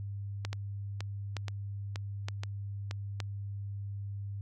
two click trains, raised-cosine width 0.2 ms, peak -19 / -21 dBFS, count 4 / 6, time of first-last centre 0.45-3.202 / 0.53-2.911 s, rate 1.09 / 2.1 Hz, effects added 100 Hz sine -36 dBFS peak until 4.41 s

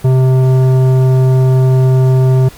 sine tone with tanh clipping, 130 Hz, C3, 11 cents flat, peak -8 dBFS, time 0.04-2.49 s, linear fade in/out 10 ms, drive 13 dB, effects pink hiss -37 dBFS RMS until 2.57 s + Opus 48 kbps

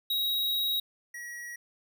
square tone pair in turn, 3819 / 1913.1 Hz, A#7 / A#6, +41 / +44 cents, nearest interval octave, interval 1197 cents, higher first, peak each -27 / -39 dBFS, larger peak first, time 0.1-0.8 / 1.14-1.56 s, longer first, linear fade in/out 5 ms, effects none

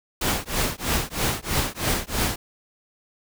pink noise with tremolo, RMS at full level -21 dBFS, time 0.21-2.36 s, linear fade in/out 5 ms, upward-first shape triangle, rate 3.1 Hz, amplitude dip 100%, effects none

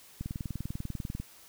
click train, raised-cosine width 5 ms, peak -23 dBFS, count 21, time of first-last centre 0.21-1.2 s, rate 20.2 Hz, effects white hiss -55 dBFS RMS until 1.48 s

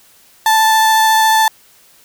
35% pulse tone with vibrato, 880 Hz, A5, in tune, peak -7 dBFS, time 0.46-1.48 s, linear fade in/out 2 ms, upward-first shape triangle, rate 14 Hz, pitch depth 11 cents each way, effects white hiss -48 dBFS RMS until 2.04 s

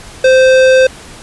sine tone with tanh clipping, 520 Hz, C5, 11 cents flat, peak -6 dBFS, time 0.24-0.87 s, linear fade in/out 5 ms, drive 18 dB, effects pink hiss -33 dBFS RMS until 1.22 s + resampled to 24000 Hz

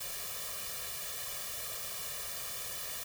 white noise with comb filter, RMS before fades -40 dBFS, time 0-3.04 s, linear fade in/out 10 ms, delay 1.7 ms, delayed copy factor +0.95, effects none

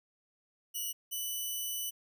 5% pulse tone pair in turn, 2939 / 2980 Hz, F#7 / F#7, -12 / +12 cents, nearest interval unison, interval 24 cents, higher second, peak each -26 dBFS, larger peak neither, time 0.74-0.93 / 1.11-1.91 s, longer second, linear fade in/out 20 ms, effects none

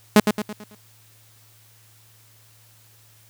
sawtooth tone with echo, 210.7 Hz, G#3, 25 cents sharp, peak -5 dBFS, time 0.16-0.2 s, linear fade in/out 2 ms, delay 110 ms, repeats 5, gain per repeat -7 dB, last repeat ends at 0.75 s, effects added 110 Hz sine -55 dBFS peak until 3.29 s + white hiss -55 dBFS RMS until 3.29 s

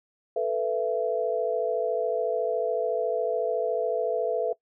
sine chord, A suspended second, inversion none, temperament equal with one note detuned, 440 / 493.9 / 668.8 Hz, A4 / B4 / E5, 0 / 0 / +25 cents, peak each -28 / -28 / -28 dBFS, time 0.36-4.53 s, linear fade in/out 5 ms, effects noise-tail reverb RT60 0.1 s tail -21 dB re dry

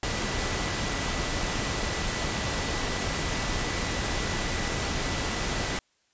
sine tone in noise, 1975.5 Hz, B6, in tune, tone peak -40 dBFS, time 0.03-5.79 s, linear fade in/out 2 ms, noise pink, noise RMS -29 dBFS, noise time 0.03-5.79 s, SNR -14 dB, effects white hiss -69 dBFS RMS until 6.13 s + resampled to 16000 Hz

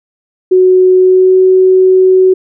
sine tone with pitch glide, 370 to 373.9 Hz, F#4 to F#4, 0 to +18 cents, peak -3 dBFS, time 0.51-2.34 s, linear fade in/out 10 ms, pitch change +18 cents, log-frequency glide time 0.96-1.38 s, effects none

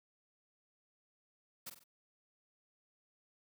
white noise with echo, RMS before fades -45 dBFS, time 1.66-1.7 s, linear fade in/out 10 ms, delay 47 ms, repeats 3, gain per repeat -7 dB, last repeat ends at 1.841 s, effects high-pass 60 Hz 12 dB/octave

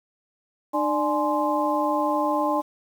sine tone cluster, 302 / 592 / 843 / 1043 Hz, D4 / D5 / G#5 / C6, +48 / +14 / +26 / -6 cents, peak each -26 dBFS, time 0.73-2.62 s, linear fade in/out 20 ms, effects 8-bit

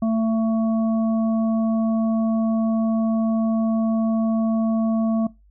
harmonic tone, 223.4 Hz, A3, 27 cents sharp, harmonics 1 / 3 / 5, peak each -18 / -28 / -36 dBFS, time 0.02-5.27 s, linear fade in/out 5 ms, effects noise-tail reverb RT60 0.2 s tail -20 dB re dry + added 50 Hz sine -51 dBFS peak until 5.5 s

